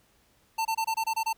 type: tone bursts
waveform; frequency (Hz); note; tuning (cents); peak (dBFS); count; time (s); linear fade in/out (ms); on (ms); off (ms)
square; 895; A5; +29; -26; 8; 0.58-1.331; 10; 72; 25
effects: pink hiss -65 dBFS RMS until 1.37 s